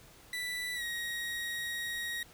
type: tone with pitch glide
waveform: 30% pulse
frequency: 1975.5 to 1887.4 Hz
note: B6 to A#6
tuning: 0 to +21 cents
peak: -32 dBFS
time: 0.33-2.23 s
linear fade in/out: 2 ms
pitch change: -79 cents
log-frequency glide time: 0.75-0.83 s
effects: pink hiss -57 dBFS RMS until 2.33 s